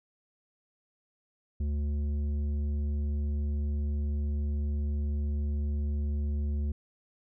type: tone with tanh clipping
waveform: triangle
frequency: 73 Hz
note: D2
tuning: 10 cents flat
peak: -29 dBFS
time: 1.6-6.72 s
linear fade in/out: 5 ms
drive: 13 dB
effects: none